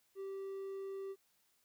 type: tone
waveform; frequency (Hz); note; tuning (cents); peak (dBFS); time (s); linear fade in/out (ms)
triangle; 389.3; G4; -12; -39; 0.15-1.16; 50
effects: white hiss -75 dBFS RMS until 1.64 s